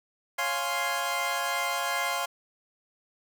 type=chord; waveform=20% pulse; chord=Db major seventh; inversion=none; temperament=equal; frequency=554.4 / 698.5 / 830.6 / 1046.5 Hz; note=Db5 / F5 / Ab5 / C6; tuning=0 / 0 / 0 / 0 cents; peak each=-31 / -27 / -30 / -26 dBFS; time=0.38-2.26 s; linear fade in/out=10 ms; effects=none